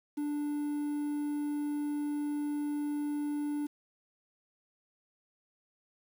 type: tone with quantisation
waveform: triangle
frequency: 293.6 Hz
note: D4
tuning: in tune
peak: -29 dBFS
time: 0.17-3.67 s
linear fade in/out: 10 ms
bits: 9
effects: none